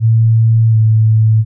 sine tone with pitch glide, 112.9 to 110.13 Hz, A2 to A2, +45 to +2 cents, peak -6 dBFS, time 0-1.45 s, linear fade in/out 50 ms, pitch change -43 cents, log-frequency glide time 0.7-0.76 s, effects none

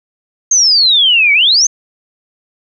sine exponential two-way sweep, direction down then up, 6480 to 2217 to 6480 Hz, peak -6 dBFS, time 0.51-1.67 s, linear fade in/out 5 ms, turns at 1.33 s, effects none

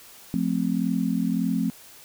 sine chord, F major, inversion none, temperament equal with one note detuned, 178.18 / 220 / 261.6 Hz, F3 / A3 / C4, +35 / 0 / 0 cents, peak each -26 dBFS, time 0.34-1.7 s, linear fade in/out 0 ms, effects white hiss -48 dBFS RMS until 2.04 s

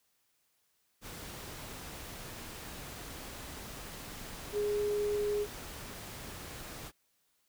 sine tone in noise, 414.4 Hz, G#4, 4 cents flat, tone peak -29 dBFS, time 4.52-5.47 s, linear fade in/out 50 ms, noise pink, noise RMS -45 dBFS, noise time 1.01-6.92 s, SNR +13 dB, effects white hiss -75 dBFS RMS until 7.48 s

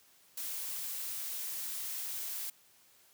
blue noise, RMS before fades -39 dBFS, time 0.37-2.5 s, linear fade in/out 5 ms, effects white hiss -64 dBFS RMS until 3.13 s + high-pass 80 Hz 12 dB/octave

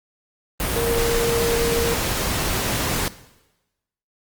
sine tone in noise, 466.2 Hz, A#4, in tune, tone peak -20 dBFS, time 0.76-1.94 s, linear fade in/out 0 ms, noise pink, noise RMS -23 dBFS, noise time 0.6-3.08 s, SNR 0 dB, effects noise-tail reverb RT60 1.0 s tail -17 dB re dry + Opus 32 kbps

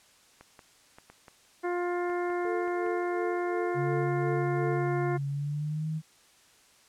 clicks, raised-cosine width 0.5 ms, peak -33 dBFS, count 9, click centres 0.41 / 0.592 / 0.985 / 1.1 / 1.282 / 2.099 / 2.302 / 2.678 / 2.864 s
harmonic tone, 352.8 Hz, F4, 18 cents sharp, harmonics 1 / 2 / 3 / 4 / 5 / 6, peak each -29 / -35 / -39 / -41 / -43 / -45 dBFS, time 1.63-5.18 s, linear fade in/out 20 ms
sine tone with tremolo, 442.9 Hz, A4, 11 cents sharp, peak -32 dBFS, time 2.45-4.88 s, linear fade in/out 0 ms, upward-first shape sine, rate 2.8 Hz, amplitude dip 85%
sine tone with pitch glide, 140 to 157.14 Hz, C#3 to D#3, +18 to +17 cents, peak -29 dBFS, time 3.74-6.02 s, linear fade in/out 50 ms, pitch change +199 cents, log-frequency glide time 5.28-5.88 s
effects white hiss -60 dBFS RMS until 6.88 s + low-pass 9000 Hz 12 dB/octave

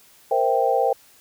sine chord, C dominant seventh, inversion third, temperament equal, 466.2 / 523.3 / 659.3 / 784 Hz, Bb4 / C5 / E5 / G5, 0 / 0 / 0 / 0 cents, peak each -23 / -22 / -25 / -21 dBFS, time 0.31-0.93 s, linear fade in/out 5 ms, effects white hiss -53 dBFS RMS until 1.2 s

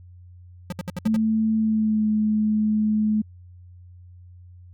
square tone bursts, 178 Hz, F3, 33 cents sharp, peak -27 dBFS, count 6, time 0.7-1.164 s, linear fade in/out 2 ms, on 24 ms, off 64 ms
sine tone with pitch glide, 220 to 214.1 Hz, A3 to A3, 0 to -47 cents, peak -18 dBFS, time 1.05-3.22 s, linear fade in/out 10 ms, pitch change -47 cents, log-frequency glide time 1.57-2.08 s
effects added 89 Hz sine -43 dBFS peak until 4.73 s

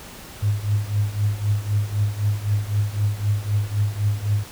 sine tone with tremolo, 103.5 Hz, G#2, 5 cents flat, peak -15 dBFS, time 0.42-4.44 s, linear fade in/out 10 ms, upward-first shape triangle, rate 3.9 Hz, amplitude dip 90%, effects pink hiss -40 dBFS RMS until 4.51 s

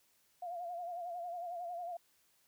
sine tone with vibrato, 698.5 Hz, F5, in tune, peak -39 dBFS, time 0.42-1.97 s, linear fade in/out 5 ms, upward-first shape sine, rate 11 Hz, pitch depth 62 cents each way, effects white hiss -72 dBFS RMS until 2.47 s

